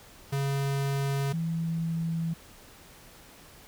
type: tone pair in turn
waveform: square / sine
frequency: 138.59 / 164.81 Hz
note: C#3 / E3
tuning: 0 / 0 cents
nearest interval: minor third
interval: 300 cents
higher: second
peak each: -27 dBFS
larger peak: neither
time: 0.32-1.33 / 1.33-2.34 s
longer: neither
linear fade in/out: 10 ms
effects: pink hiss -52 dBFS RMS until 3.67 s